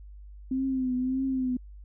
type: tone with vibrato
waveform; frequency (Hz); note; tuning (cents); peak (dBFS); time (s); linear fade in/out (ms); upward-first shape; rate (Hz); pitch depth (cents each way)
sine; 259; C4; -17; -25; 0.51-1.57; 5; triangle; 1.7; 63
effects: added 50 Hz sine -43 dBFS peak until 1.84 s